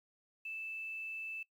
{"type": "tone with quantisation", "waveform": "sine", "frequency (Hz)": 2637, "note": "E7", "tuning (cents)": 0, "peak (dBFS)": -40, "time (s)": [0.45, 1.43], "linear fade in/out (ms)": 5, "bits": 11, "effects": ["noise-tail reverb RT60 0.1 s tail -19 dB re dry"]}